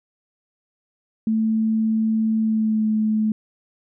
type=tone with pitch glide; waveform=sine; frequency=220.7 to 216.4 Hz; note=A3 to A3; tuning=+5 to -29 cents; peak=-17 dBFS; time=1.27-3.32 s; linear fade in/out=2 ms; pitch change=-34 cents; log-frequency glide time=2.39-2.87 s; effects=none